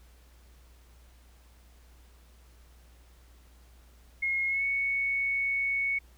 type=tone with pitch glide; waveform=sine; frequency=2156 to 2218 Hz; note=C#7 to C#7; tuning=-49 to 0 cents; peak=-26 dBFS; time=4.22-5.99 s; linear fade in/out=10 ms; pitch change=+49 cents; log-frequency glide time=4.48-4.64 s; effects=added 60 Hz sine -54 dBFS peak until 6.17 s + pink hiss -63 dBFS RMS until 6.17 s